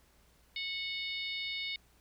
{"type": "harmonic tone with a mistuned harmonic", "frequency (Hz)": 734, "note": "F#5", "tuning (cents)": -14, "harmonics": [3, 4, 5, 6, 7], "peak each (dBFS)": [-39, -44, -39, -45, -52], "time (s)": [0.56, 1.76], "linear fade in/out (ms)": 2, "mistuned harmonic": 7, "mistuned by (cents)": -25, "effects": ["added 60 Hz sine -67 dBFS peak until 2 s", "pink hiss -67 dBFS RMS until 2 s"]}